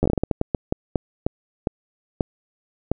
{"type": "slowing click train", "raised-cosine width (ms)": 2, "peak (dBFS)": -6, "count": 17, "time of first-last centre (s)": [0.03, 2.916], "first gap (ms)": 11, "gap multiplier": 1.32, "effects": []}